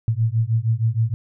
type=beating tone pair; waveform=sine; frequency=110 / 116.4 Hz; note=A2 / A#2; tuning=0 / -2 cents; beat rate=6.4 Hz; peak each=-20 dBFS; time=0.08-1.14 s; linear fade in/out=0 ms; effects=none